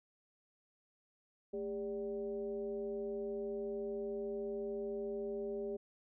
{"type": "tone with frequency modulation", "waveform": "sine", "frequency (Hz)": 402.6, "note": "G4", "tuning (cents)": 46, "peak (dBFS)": -37, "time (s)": [1.53, 5.77], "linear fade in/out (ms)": 10, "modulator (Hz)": 181, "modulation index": 0.73, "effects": []}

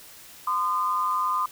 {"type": "tone pair together", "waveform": "sine", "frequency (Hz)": [1028.4, 1220], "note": ["C6", "D#6"], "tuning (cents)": [-30, -34], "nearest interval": "minor third", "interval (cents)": 296, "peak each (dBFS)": -25, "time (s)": [0.47, 1.46], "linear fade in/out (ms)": 5, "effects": ["white hiss -47 dBFS RMS until 1.51 s"]}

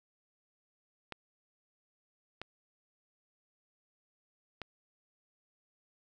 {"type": "clicks", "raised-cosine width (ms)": 0.3, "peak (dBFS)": -24, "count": 3, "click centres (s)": [1.123, 2.416, 4.617], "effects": []}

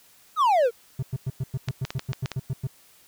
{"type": "exponential sweep", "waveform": "triangle", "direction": "down", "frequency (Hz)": [1329, 440], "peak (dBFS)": -15, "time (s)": [0.36, 0.71], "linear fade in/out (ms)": 50}
{"type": "tone bursts", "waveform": "triangle", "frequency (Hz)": 130.81, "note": "C3", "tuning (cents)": 0, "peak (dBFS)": -22, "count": 13, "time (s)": [0.99, 2.671], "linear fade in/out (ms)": 5, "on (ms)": 37, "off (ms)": 100}
{"type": "clicks", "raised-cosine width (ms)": 0.2, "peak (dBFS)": -14, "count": 7, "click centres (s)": [1.686, 1.851, 1.905, 1.994, 2.132, 2.259, 2.317]}
{"effects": ["white hiss -56 dBFS RMS until 3.07 s"]}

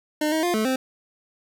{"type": "tone with pitch steps", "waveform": "25% pulse", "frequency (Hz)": [303.6, 316.5, 351.3, 217.4, 260.5], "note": ["D#4", "D#4", "F4", "A3", "C4"], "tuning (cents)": [-42, 30, 10, -21, -7], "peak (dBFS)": -17, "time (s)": [0.21, 0.76], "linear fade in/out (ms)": 5, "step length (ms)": 110, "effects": []}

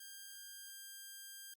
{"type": "tone", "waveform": "5% pulse", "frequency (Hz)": 1600, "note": "G6", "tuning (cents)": 35, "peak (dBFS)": -39, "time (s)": [0, 1.54], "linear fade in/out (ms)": 5, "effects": ["Opus 32 kbps"]}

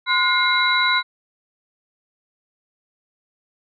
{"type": "tone cluster", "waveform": "sine", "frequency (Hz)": [1033, 1442, 2123, 3930], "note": ["C6", "F#6", "C7", "B7"], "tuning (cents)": [-22, -45, 25, -9], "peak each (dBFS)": -21, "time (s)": [0.06, 1.03], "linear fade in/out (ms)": 50, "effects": []}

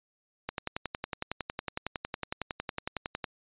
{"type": "click train", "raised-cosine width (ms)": 0.3, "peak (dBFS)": -16, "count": 31, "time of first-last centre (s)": [0.49, 3.242], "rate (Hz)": 10.9, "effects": ["resampled to 8000 Hz"]}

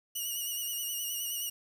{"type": "tone with vibrato", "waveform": "5% pulse", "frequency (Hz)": 2900, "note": "F#7", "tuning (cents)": -35, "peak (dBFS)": -25, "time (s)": [0.15, 1.5], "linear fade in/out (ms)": 10, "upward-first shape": "sine", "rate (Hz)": 9.5, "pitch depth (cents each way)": 43, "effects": ["9-bit"]}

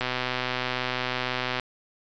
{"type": "click train", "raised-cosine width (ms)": 0.3, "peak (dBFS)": -11, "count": 201, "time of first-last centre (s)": [0.01, 1.597], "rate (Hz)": 126, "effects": ["resampled to 16000 Hz"]}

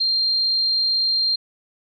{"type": "tone", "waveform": "sine", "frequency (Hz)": 4186, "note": "C8", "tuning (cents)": 0, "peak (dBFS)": -17, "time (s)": [0, 1.36], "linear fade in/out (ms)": 10, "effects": []}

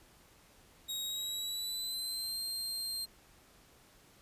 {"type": "tone with pitch glide", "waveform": "sawtooth", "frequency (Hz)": [3789, 4180], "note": ["A#7", "C8"], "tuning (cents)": [27, -2], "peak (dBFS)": -33, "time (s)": [0.88, 3.06], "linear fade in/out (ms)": 20, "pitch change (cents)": 171, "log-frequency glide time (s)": [1.06, 2.39], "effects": ["pink hiss -62 dBFS RMS until 4.21 s", "resampled to 32000 Hz"]}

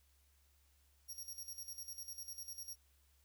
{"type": "tone with tremolo", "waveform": "20% pulse", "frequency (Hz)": 5630, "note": "F8", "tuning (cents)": 13, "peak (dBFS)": -39, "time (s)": [1.08, 2.76], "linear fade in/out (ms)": 20, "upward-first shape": "square", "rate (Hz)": 10, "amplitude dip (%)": 70, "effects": ["added 69 Hz sine -70 dBFS peak until 3.24 s", "white hiss -75 dBFS RMS until 3.24 s"]}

